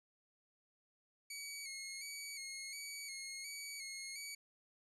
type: tone with vibrato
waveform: 15% pulse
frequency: 2214 Hz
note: C#7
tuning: 3 cents flat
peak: -38 dBFS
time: 1.3-4.35 s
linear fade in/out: 5 ms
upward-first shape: square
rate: 1.4 Hz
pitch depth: 43 cents each way
effects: resampled to 32000 Hz